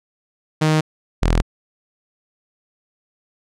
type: tone pair in turn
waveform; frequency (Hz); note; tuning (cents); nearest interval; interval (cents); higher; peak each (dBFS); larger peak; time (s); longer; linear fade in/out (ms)
sawtooth; 155.56 / 41.37; D#3 / E1; 0 / +7; octave + major seventh; 2293; first; -10; neither; 0.61-0.81 / 1.22-1.42; neither; 10
effects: low-pass 8000 Hz 12 dB/octave